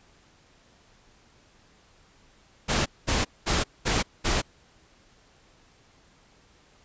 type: noise bursts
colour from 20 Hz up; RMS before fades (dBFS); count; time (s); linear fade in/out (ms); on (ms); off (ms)
pink; -24; 5; 2.68-4.42; 20; 180; 210
effects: pink hiss -59 dBFS RMS until 6.84 s + resampled to 16000 Hz